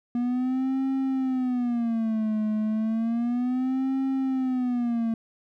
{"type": "tone with vibrato", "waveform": "triangle", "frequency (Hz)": 239.4, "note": "A#3", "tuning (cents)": 46, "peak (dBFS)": -21, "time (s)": [0.15, 5.14], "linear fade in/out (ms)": 2, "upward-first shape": "sine", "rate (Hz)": 0.32, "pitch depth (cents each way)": 190, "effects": []}